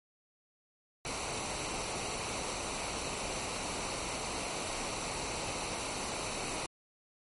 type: noise with comb filter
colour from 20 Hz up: pink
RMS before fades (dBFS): -37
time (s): 1.05-6.66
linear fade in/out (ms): 0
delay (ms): 0.59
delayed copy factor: -0.55
effects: MP3 48 kbps